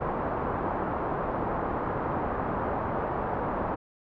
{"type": "low-pass noise", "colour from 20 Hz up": "white", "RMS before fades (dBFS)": -30, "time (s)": [0, 3.76], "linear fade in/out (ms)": 20, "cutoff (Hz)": 1100, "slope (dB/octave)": 24, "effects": []}